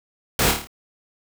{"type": "noise with echo", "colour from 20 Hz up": "pink", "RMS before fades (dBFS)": -19, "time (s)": [0.39, 0.51], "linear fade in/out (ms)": 2, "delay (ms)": 27, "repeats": 6, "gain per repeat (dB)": -4, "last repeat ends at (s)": 0.672, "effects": []}